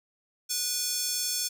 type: tone with high-pass filter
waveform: square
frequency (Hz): 489.8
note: B4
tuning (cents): -14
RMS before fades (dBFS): -30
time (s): 0.49-1.49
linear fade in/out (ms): 20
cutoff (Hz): 5600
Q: 1.8
effects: none